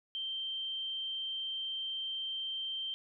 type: tone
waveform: sine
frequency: 3136 Hz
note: G7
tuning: in tune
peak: -35 dBFS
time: 0.15-2.94 s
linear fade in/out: 0 ms
effects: none